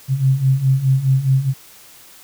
sine beating tone pair, 130.4 / 135.2 Hz, C3 / C#3, -5 / -43 cents, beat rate 4.8 Hz, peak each -18 / -14 dBFS, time 0.08-1.54 s, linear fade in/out 50 ms, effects white hiss -44 dBFS RMS until 2.23 s

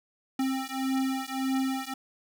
square beating tone pair, 264 / 265.7 Hz, C4 / C4, +16 / +27 cents, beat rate 1.7 Hz, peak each -31 dBFS, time 0.39-1.94 s, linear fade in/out 5 ms, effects none

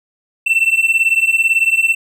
triangle beating tone pair, 2673 / 2691 Hz, E7 / E7, +23 / +35 cents, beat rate 18 Hz, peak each -13 / -12 dBFS, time 0.46-1.95 s, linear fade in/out 10 ms, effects none

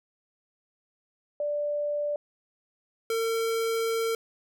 sine / square tone pair in turn, 587.3 / 453.8 Hz, D5 / A#4, 0 / -47 cents, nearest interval major third, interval 447 cents, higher first, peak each -26 dBFS, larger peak neither, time 1.4-2.16 / 3.1-4.15 s, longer second, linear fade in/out 2 ms, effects none

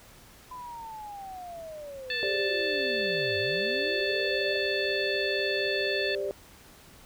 sine linear two-way sweep, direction down then up, 1015 to 92.8 to 623 Hz, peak -38 dBFS, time 0.51-4.57 s, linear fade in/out 5 ms, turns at 3.38 s
harmonic tone, 880 Hz, A5, in tune, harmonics 2 / 3 / 4 / 5, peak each -32 / -34 / -35 / -36 dBFS, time 2.1-6.15 s, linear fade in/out 2 ms
sine chord, G suspended fourth, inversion none, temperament equal with one note detuned, 396.8 / 523.3 / 587.3 Hz, G4 / C5 / D5, +21 / 0 / 0 cents, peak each -31 / -36 / -33 dBFS, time 2.23-6.31 s, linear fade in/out 0 ms
effects pink hiss -53 dBFS RMS until 7.05 s

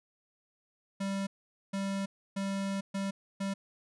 square tone bursts at uneven times, 196 Hz, G3, in tune, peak -32 dBFS, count 5, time 1-1.27 / 1.73-2.06 / 2.36-2.81 / 2.94-3.11 / 3.4-3.54 s, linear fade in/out 10 ms, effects resampled to 24000 Hz

